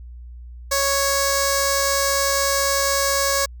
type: tone with notch filter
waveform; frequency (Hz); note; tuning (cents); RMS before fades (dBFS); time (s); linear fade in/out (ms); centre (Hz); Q
5% pulse; 554; C#5; -1; -20; 0.71-3.46; 10; 3000; 0.64
effects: added 60 Hz sine -35 dBFS peak until 3.6 s